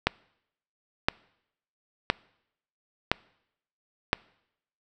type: click train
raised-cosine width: 0.3 ms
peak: -4 dBFS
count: 5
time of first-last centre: 0.07-4.131 s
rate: 0.985 Hz
effects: noise-tail reverb RT60 0.8 s tail -25 dB re dry